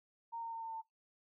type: tone with pitch steps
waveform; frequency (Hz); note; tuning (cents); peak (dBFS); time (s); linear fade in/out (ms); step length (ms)
sine; 924 / 917.1 / 910.2 / 903.4 / 896.7; A#5 / A#5 / A#5 / A5 / A5; -16 / -29 / -42 / +45 / +33; -40; 0.32-0.82; 20; 100
effects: noise-tail reverb RT60 0.2 s tail -22 dB re dry